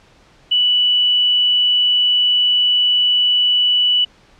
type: tone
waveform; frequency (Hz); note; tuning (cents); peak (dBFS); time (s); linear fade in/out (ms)
sine; 2960; F#7; 0; -11; 0.51-4.05; 10
effects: pink hiss -50 dBFS RMS until 4.39 s + low-pass 5000 Hz 12 dB/octave